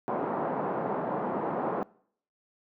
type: band-pass noise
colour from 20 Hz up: white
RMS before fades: -31 dBFS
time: 0.08-1.83 s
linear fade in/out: 0 ms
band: 160 to 970 Hz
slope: 24 dB/octave
effects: noise-tail reverb RT60 0.6 s tail -23 dB re dry